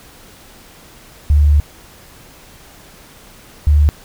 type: tone pair in turn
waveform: sine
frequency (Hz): 73.42 / 73.93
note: D2 / D2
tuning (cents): 0 / +12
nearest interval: unison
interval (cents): 12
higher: second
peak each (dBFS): -7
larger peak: neither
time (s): 1.3-1.6 / 3.67-3.89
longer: first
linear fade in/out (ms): 0
effects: pink hiss -42 dBFS RMS until 4.04 s